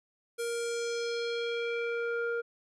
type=tone with low-pass filter sweep; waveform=square; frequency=468.7 Hz; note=A#4; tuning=9 cents sharp; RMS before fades=-33 dBFS; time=0.38-2.42 s; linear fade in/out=20 ms; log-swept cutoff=11000 to 1200 Hz; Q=2.3; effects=none